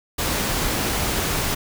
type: noise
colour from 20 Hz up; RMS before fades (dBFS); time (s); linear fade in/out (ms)
pink; -23; 0.18-1.55; 10
effects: none